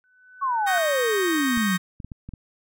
sine tone with exponential growth, 1500 Hz, F#6, 23 cents sharp, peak -22 dBFS, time 0.04-0.78 s, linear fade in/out 0 ms, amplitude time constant 160 ms
sine exponential sweep, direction down, 1134 to 174.61 Hz, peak -21 dBFS, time 0.41-1.78 s, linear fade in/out 20 ms
35% pulse chord, Eb dominant seventh, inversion third, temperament equal, 1108.7 / 1244.5 / 1568 / 1864.7 Hz, Db6 / Eb6 / G6 / Bb6, 0 / 0 / 0 / 0 cents, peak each -31 / -32 / -29 / -26 dBFS, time 0.66-1.78 s, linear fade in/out 20 ms
clicks, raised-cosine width 5 ms, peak -24 dBFS, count 6, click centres 1.574 / 2.002 / 2.046 / 2.118 / 2.29 / 2.337 s
effects none

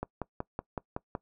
click train, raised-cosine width 1 ms, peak -19 dBFS, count 7, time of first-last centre 0.03-1.151 s, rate 5.35 Hz, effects noise-tail reverb RT60 0.1 s tail -22 dB re dry

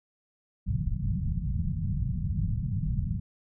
white low-pass noise, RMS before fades -29 dBFS, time 0.66-3.2 s, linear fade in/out 10 ms, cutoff 180 Hz, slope 48 dB/octave, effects none

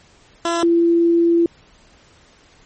15% pulse / sine tone pair in turn, 338.5 / 338.5 Hz, E4 / E4, +46 / +46 cents, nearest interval unison, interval 0 cents, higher neither, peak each -11 dBFS, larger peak neither, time 0.45-0.63 / 0.63-1.46 s, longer second, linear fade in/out 2 ms, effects pink hiss -51 dBFS RMS until 2.65 s + MP3 32 kbps

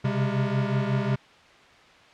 square tone cluster, 129.6 / 135.1 / 202.1 Hz, C3 / C#3 / G#3, -16 / -44 / -47 cents, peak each -27 / -29 / -29 dBFS, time 0.04-1.16 s, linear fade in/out 10 ms, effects white hiss -52 dBFS RMS until 2.13 s + low-pass 3000 Hz 12 dB/octave

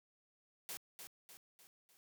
white noise with echo, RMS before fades -45 dBFS, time 0.69-0.77 s, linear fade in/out 0 ms, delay 300 ms, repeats 4, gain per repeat -6 dB, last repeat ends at 1.97 s, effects high-pass 100 Hz 12 dB/octave

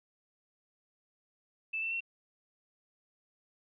sine tone with pitch steps, 2637 / 2677 / 2717 Hz, E7 / E7 / F7, 0 / +26 / -48 cents, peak -32 dBFS, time 1.73-2.006 s, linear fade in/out 10 ms, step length 92 ms, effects none

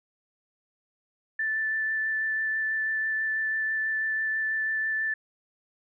sine tone with vibrato, 1760 Hz, A6, in tune, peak -25 dBFS, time 1.39-5.14 s, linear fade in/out 5 ms, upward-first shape triangle, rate 6.1 Hz, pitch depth 11 cents each way, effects none

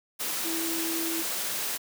sine tone in noise, 329.1 Hz, E4, 3 cents flat, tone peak -31 dBFS, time 0.44-1.23 s, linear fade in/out 20 ms, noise white, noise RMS -31 dBFS, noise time 0.19-1.78 s, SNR -3 dB, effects high-pass 200 Hz 12 dB/octave

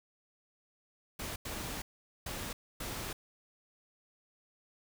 pink noise bursts at uneven times, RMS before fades -40 dBFS, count 4, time 1.19-1.36 / 1.45-1.82 / 2.26-2.53 / 2.8-3.13 s, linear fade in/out 5 ms, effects none

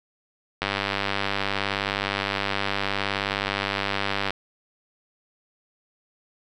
click train, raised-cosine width 0.3 ms, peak -8 dBFS, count 367, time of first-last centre 0.62-4.306 s, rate 99.3 Hz, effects none

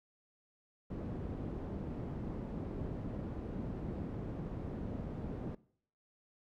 white low-pass noise, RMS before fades -41 dBFS, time 0.9-5.55 s, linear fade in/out 5 ms, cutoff 270 Hz, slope 12 dB/octave, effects noise-tail reverb RT60 0.6 s tail -21 dB re dry

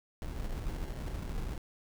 brown noise with sample-and-hold, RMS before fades -37 dBFS, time 0.22-1.58 s, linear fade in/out 2 ms, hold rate 1225 Hz, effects none

